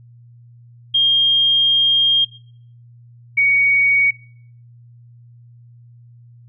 sine tone pair in turn, 3220 / 2242 Hz, G7 / C#7, +46 / +19 cents, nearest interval tritone, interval 627 cents, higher first, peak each -11 dBFS, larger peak neither, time 0.94-2.25 / 3.37-4.11 s, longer first, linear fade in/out 10 ms, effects noise-tail reverb RT60 0.6 s tail -20 dB re dry + added 119 Hz sine -42 dBFS peak until 6.48 s

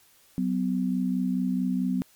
sine tone pair together, 187.3 / 251.9 Hz, F#3 / B3, +21 / +34 cents, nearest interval perfect fourth, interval 513 cents, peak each -26 dBFS, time 0.38-2.02 s, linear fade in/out 0 ms, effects white hiss -59 dBFS RMS until 2.15 s + MP3 96 kbps

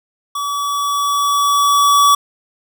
square tone with level ramp, 1142 Hz, D6, 49 cents flat, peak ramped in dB -20 to -8 dBFS, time 0.35-2.15 s, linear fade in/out 5 ms, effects none

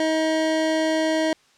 square tone pair together, 317 / 634 Hz, D#4 / D#5, +32 / +32 cents, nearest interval octave, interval 1200 cents, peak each -23 dBFS, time 0-1.33 s, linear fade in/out 2 ms, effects white hiss -58 dBFS RMS until 1.57 s + low-pass 6000 Hz 12 dB/octave

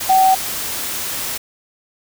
sine tone in noise, 760 Hz, F#5, 46 cents sharp, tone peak -9 dBFS, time 0.09-0.35 s, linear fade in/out 10 ms, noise white, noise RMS -24 dBFS, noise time 0-1.38 s, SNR +12 dB, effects none

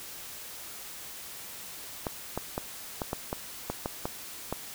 clicks, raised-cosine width 1 ms, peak -16 dBFS, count 10, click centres 2.068 / 2.376 / 2.579 / 3.018 / 3.131 / 3.329 / 3.7 / 3.859 / 4.055 / 4.526 s, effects white hiss -43 dBFS RMS until 4.74 s

